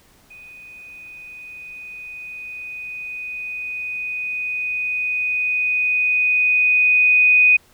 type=tone with level ramp; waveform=sine; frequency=2489 Hz; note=D#7; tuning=in tune; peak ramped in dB=-39 to -9 dBFS; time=0.3-7.57 s; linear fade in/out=10 ms; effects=pink hiss -54 dBFS RMS until 7.73 s